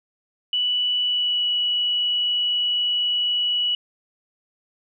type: tone with pitch glide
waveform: sine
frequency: 2960 to 2938 Hz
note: F#7 to F#7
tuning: 0 to -13 cents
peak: -19 dBFS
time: 0.53-3.75 s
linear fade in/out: 2 ms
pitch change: -13 cents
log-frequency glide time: 1.03-1.46 s
effects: none